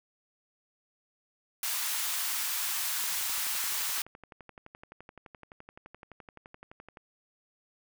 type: high-pass noise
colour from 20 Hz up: white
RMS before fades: -32 dBFS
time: 1.63-4.02 s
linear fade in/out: 2 ms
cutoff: 850 Hz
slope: 24 dB/octave
type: click train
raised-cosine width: 0.5 ms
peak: -32 dBFS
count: 47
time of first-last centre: 3.04-6.972 s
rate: 11.7 Hz
effects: none